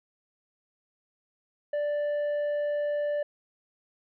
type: tone with tanh clipping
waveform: sine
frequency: 587.3 Hz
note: D5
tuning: in tune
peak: -27 dBFS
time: 1.73-3.23 s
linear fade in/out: 5 ms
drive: 5 dB
effects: none